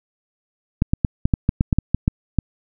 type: clicks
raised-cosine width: 5 ms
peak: -3 dBFS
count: 12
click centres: 0.821 / 0.935 / 1.048 / 1.255 / 1.338 / 1.491 / 1.609 / 1.728 / 1.786 / 1.946 / 2.079 / 2.387 s
effects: none